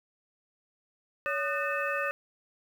sine tone cluster, 564 / 1224 / 1500 / 1806 / 2594 Hz, C#5 / D#6 / F#6 / A6 / E7, +30 / -29 / +23 / +45 / -28 cents, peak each -33 / -34 / -36 / -34 / -36 dBFS, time 1.26-2.11 s, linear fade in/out 0 ms, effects 9-bit

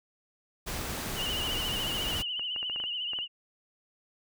pink noise, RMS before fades -35 dBFS, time 0.66-2.23 s, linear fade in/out 20 ms
sine tone with vibrato, 2926 Hz, F#7, 20 cents flat, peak -31 dBFS, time 1.15-3.28 s, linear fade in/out 50 ms, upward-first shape triangle, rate 14 Hz, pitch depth 87 cents each way
clicks, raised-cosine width 0.5 ms, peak -28 dBFS, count 9, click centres 2.395 / 2.562 / 2.629 / 2.698 / 2.761 / 2.801 / 2.839 / 3.134 / 3.188 s
effects none

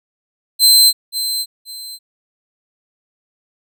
sawtooth tone with echo, 4100 Hz, C8, 36 cents flat, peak -4 dBFS, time 0.59-0.93 s, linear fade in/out 50 ms, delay 530 ms, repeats 2, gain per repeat -11 dB, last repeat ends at 1.99 s, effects none

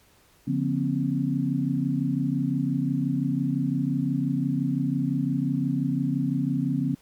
sine tone cluster, 143.3 / 175.6 / 243.3 / 269.1 Hz, D3 / F3 / B3 / C4, -42 / +10 / -26 / +49 cents, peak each -27 / -30 / -28 / -27 dBFS, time 0.47-6.95 s, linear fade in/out 10 ms, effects pink hiss -59 dBFS RMS until 7.01 s + MP3 96 kbps

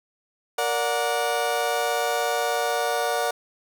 30% pulse chord, Bb augmented, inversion none, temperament just, 466.2 / 582.7 / 728.4 Hz, Bb4 / D5 / F#5, 0 / -14 / -27 cents, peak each -25 / -25 / -23 dBFS, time 0.58-3.31 s, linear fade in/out 5 ms, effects none

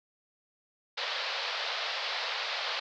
white band-pass noise, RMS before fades -34 dBFS, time 0.97-2.8 s, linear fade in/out 10 ms, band 480 to 4700 Hz, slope 48 dB/octave, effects none

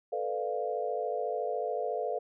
sine chord, B half-diminished seventh, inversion third, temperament equal with one note detuned, 440 / 493.9 / 590.7 / 698.5 Hz, A4 / B4 / D5 / F5, 0 / 0 / +10 / 0 cents, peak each -35 / -35 / -37 / -35 dBFS, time 0.12-2.19 s, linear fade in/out 10 ms, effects none

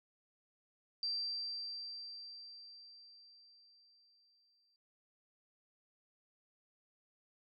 sine tone with exponential decay, 4698 Hz, D8, in tune, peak -34 dBFS, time 1.03-4.76 s, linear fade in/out 1 ms, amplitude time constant 810 ms, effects noise-tail reverb RT60 0.1 s tail -21 dB re dry

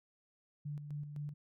sine tone with tremolo, 146.83 Hz, D3, in tune, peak -38 dBFS, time 0.65-1.34 s, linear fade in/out 10 ms, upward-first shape square, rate 3.9 Hz, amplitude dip 50%, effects none

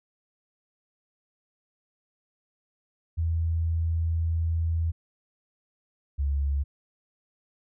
sine tone pair in turn, 82.41 / 70.24 Hz, E2 / C#2, 0 / +23 cents, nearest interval minor third, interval 277 cents, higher first, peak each -23 dBFS, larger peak neither, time 3.17-4.92 / 6.18-6.64 s, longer first, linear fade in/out 20 ms, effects none

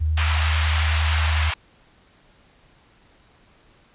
sine tone with vibrato, 78 Hz, D#2, 5 cents sharp, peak -18 dBFS, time 0-1.51 s, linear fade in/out 20 ms, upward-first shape square, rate 11 Hz, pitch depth 13 cents each way
white band-pass noise, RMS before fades -27 dBFS, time 0.17-1.54 s, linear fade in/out 5 ms, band 760 to 3300 Hz, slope 24 dB/octave
effects pink hiss -56 dBFS RMS until 3.94 s + resampled to 8000 Hz

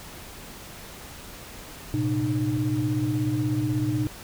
sine tone cluster, 112.7 / 129.1 / 304.6 Hz, A2 / C3 / D#4, +42 / -23 / -37 cents, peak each -27 / -27 / -25 dBFS, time 1.94-4.07 s, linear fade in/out 0 ms, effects tanh soft clip ceiling -14 dBFS + pink hiss -42 dBFS RMS until 4.23 s

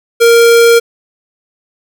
square tone, 466.2 Hz, A#4, in tune, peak -4 dBFS, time 0.2-0.8 s, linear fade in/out 20 ms, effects none

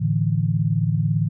sine chord, A suspended fourth, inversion none, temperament equal, 110 / 146.83 / 164.81 Hz, A2 / D3 / E3, 0 / 0 / 0 cents, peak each -22 dBFS, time 0-1.29 s, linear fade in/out 20 ms, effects none

